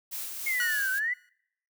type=noise with tremolo; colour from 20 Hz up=blue; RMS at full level=-35 dBFS; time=0.11-1 s; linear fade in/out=20 ms; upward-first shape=sine; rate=3.4 Hz; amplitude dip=35%
type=exponential two-way sweep; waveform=sine; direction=down then up; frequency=2175 to 1507 to 2037 Hz; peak=-26 dBFS; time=0.46-1.14 s; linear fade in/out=10 ms; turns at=0.91 s
type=tone with exponential decay; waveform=sawtooth; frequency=1463 Hz; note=F#6; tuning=20 cents flat; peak=-25 dBFS; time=0.6-1.29 s; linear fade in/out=1 ms; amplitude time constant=150 ms
effects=noise-tail reverb RT60 0.7 s tail -25 dB re dry